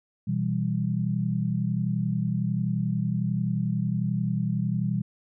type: chord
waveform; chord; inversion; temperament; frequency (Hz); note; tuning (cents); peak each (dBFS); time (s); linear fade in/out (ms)
sine; E minor; second; equal; 123.47 / 164.81 / 196; B2 / E3 / G3; 0 / 0 / 0; -28; 0.27-5.02; 10
effects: none